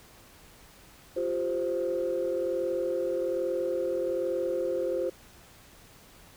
sine chord, F suspended second, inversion none, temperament equal with one note detuned, 349.2 / 390.4 / 523.3 Hz, F4 / G4 / C5, 0 / -7 / 0 cents, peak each -31 / -33 / -28 dBFS, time 1.16-5.1 s, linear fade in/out 10 ms, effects tanh soft clip ceiling -20 dBFS + pink hiss -54 dBFS RMS until 6.36 s

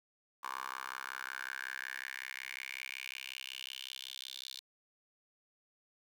10% pulse tone with high-pass filter sweep, 65.41 Hz, C2, in tune, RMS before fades -44 dBFS, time 0.43-4.6 s, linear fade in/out 10 ms, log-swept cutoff 1100 to 3900 Hz, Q 5.3, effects 10-bit

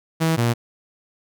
sawtooth tone pair in turn, 162.2 / 118.21 Hz, E3 / A#2, -28 / +25 cents, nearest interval perfect fourth, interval 547 cents, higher first, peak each -13 dBFS, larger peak neither, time 0.2-0.37 / 0.37-0.54 s, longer neither, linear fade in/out 20 ms, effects none

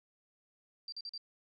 sine tone bursts, 4699 Hz, D8, in tune, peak -40 dBFS, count 4, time 0.88-1.178 s, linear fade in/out 2 ms, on 43 ms, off 42 ms, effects none

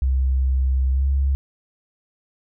sine tone with pitch glide, 65.5 to 68.32 Hz, C2 to C#2, +2 to -25 cents, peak -16 dBFS, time 0.02-1.35 s, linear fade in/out 0 ms, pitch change +73 cents, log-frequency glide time 0.92-1.05 s, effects none

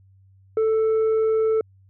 triangle tone with tanh clipping, 441 Hz, A4, 4 cents sharp, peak -18 dBFS, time 0.57-1.61 s, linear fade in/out 2 ms, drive 8 dB, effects added 96 Hz sine -51 dBFS peak until 1.89 s

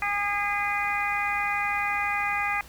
harmonic tone, 408 Hz, G#4, 31 cents flat, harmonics 2 / 3 / 4 / 5 / 6, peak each -30 / -31 / -34 / -29 / -31 dBFS, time 0.02-2.61 s, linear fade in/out 2 ms, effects added 60 Hz sine -51 dBFS peak until 2.68 s + pink hiss -49 dBFS RMS until 2.68 s

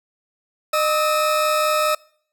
40% pulse tone pair together, 610.6 / 1286 Hz, D#5 / E6, -33 / -43 cents, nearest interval octave + minor second, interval 1290 cents, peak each -19 dBFS, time 0.73-1.95 s, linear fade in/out 5 ms, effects noise-tail reverb RT60 0.6 s tail -24 dB re dry

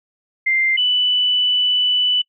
sine tone pair in turn, 2093 / 2981 Hz, C7 / F#7, 0 / +12 cents, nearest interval tritone, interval 612 cents, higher second, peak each -14 dBFS, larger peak neither, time 0.46-0.77 / 0.77-2.22 s, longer second, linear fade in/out 10 ms, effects noise-tail reverb RT60 0.1 s tail -26 dB re dry

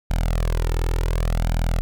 sawtooth tone with flanger, 41.2 Hz, E1, in tune, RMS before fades -21 dBFS, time 0.1-1.81 s, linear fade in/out 0 ms, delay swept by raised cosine 1.3 to 2.28 ms, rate 0.69 Hz, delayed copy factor +0.75, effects none

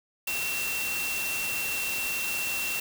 sine tone in noise, 2714 Hz, E7, 50 cents sharp, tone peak -30 dBFS, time 0.27-2.8 s, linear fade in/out 5 ms, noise white, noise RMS -33 dBFS, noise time 0.27-2.8 s, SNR 0 dB, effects none

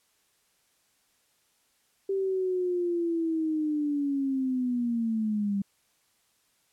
sine linear sweep, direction down, 392 to 196.2 Hz, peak -25 dBFS, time 2.09-5.62 s, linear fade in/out 5 ms, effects white hiss -69 dBFS RMS until 6.72 s + low-pass 12000 Hz 12 dB/octave

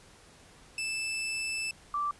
sawtooth / sine tone pair in turn, 2637 / 1168.9 Hz, E7 / D6, 0 / -9 cents, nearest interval octave + major second, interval 1409 cents, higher first, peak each -28 dBFS, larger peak neither, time 0.78-1.71 / 1.94-2.11 s, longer first, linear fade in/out 2 ms, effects pink hiss -56 dBFS RMS until 2.19 s + resampled to 24000 Hz

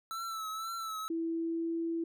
square tone with vibrato, 1318.5 Hz, E6, in tune, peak -37 dBFS, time 0.11-1.08 s, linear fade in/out 0 ms, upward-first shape triangle, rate 2 Hz, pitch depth 55 cents each way
sine tone with pitch glide, 329.6 to 332.1 Hz, E4 to E4, 0 to +13 cents, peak -31 dBFS, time 1.1-2.04 s, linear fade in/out 5 ms, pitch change +13 cents, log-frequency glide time 1.26-1.74 s
effects none

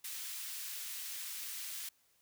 white high-pass noise, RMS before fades -43 dBFS, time 0.04-1.89 s, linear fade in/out 5 ms, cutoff 1900 Hz, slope 12 dB/octave, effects white hiss -72 dBFS RMS until 2.21 s

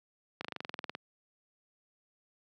slowing click train, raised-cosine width 0.3 ms, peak -21 dBFS, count 13, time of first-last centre 0.41-0.951 s, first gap 36 ms, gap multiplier 1.04, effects high-pass 150 Hz 12 dB/octave

